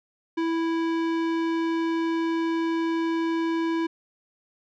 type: tone with tanh clipping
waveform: sine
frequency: 329.6 Hz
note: E4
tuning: in tune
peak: -25 dBFS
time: 0.37-3.87 s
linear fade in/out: 10 ms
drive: 18 dB
effects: none